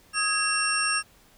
sine tone cluster, 1263 / 1655 / 2722 / 5490 / 8690 Hz, D#6 / G#6 / F7 / F8 / C#9, +26 / -6 / -45 / -31 / -35 cents, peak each -29 dBFS, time 0.13-1.03 s, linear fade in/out 50 ms, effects pink hiss -57 dBFS RMS until 1.37 s

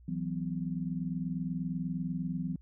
sine chord, E suspended second, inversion none, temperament equal with one note detuned, 164.81 / 185 / 253.2 Hz, E3 / F#3 / B3, 0 / 0 / +43 cents, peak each -35 / -36 / -38 dBFS, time 0.08-2.56 s, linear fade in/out 5 ms, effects added 60 Hz sine -53 dBFS peak until 2.61 s

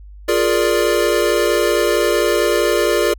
square chord, Bb dominant seventh, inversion second, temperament equal with one note detuned, 350.8 / 415.3 / 466.2 / 587.3 Hz, F4 / Ab4 / Bb4 / D5, +8 / 0 / 0 / 0 cents, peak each -20 dBFS, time 0.28-3.14 s, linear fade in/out 10 ms, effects added 50 Hz sine -35 dBFS peak until 3.18 s

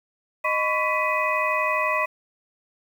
sine tone cluster, 618 / 1013 / 1125 / 1980 / 2506 Hz, D#5 / B5 / C#6 / B6 / D#7, -12 / +44 / +25 / +4 / +12 cents, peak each -27 dBFS, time 0.44-2.06 s, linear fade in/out 10 ms, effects 8-bit

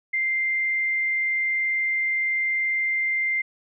sine tone, 2093 Hz, C7, in tune, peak -21 dBFS, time 0.13-3.42 s, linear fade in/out 10 ms, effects none

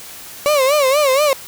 35% pulse tone with vibrato, 560 Hz, C#5, 18 cents sharp, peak -10 dBFS, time 0.46-1.33 s, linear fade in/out 0 ms, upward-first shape sine, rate 4.2 Hz, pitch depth 140 cents each way, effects white hiss -35 dBFS RMS until 1.47 s

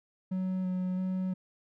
triangle tone with vibrato, 185 Hz, F#3, in tune, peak -27 dBFS, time 0.31-1.34 s, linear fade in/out 10 ms, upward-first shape square, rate 1.5 Hz, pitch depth 12 cents each way, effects none

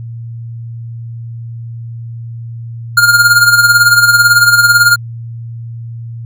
square tone with tremolo, 1412 Hz, F6, 19 cents sharp, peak -3 dBFS, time 2.97-4.96 s, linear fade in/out 5 ms, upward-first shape sine, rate 18 Hz, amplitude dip 60%, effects added 116 Hz sine -22 dBFS peak until 6.25 s

